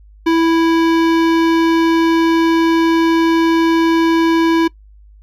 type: tone with hard clipping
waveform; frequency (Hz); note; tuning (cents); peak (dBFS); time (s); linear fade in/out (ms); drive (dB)
sine; 329.6; E4; 0; -12; 0.26-4.68; 10; 18
effects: noise-tail reverb RT60 0.1 s tail -22 dB re dry + added 51 Hz sine -40 dBFS peak until 5.22 s